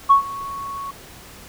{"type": "tone with ADSR envelope", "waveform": "sine", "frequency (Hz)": 1108.7, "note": "C#6", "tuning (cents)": 0, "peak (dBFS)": -6, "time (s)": [0.09, 0.91], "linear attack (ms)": 19, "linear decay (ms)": 110, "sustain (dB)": -21, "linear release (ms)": 6, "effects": ["tanh soft clip ceiling -2 dBFS", "pink hiss -42 dBFS RMS until 1.48 s"]}